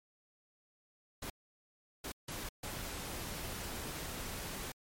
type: noise bursts at uneven times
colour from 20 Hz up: pink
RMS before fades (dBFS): -42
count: 4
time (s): 1.22-1.3 / 2.04-2.12 / 2.28-2.49 / 2.63-4.72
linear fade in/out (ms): 5
effects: MP3 64 kbps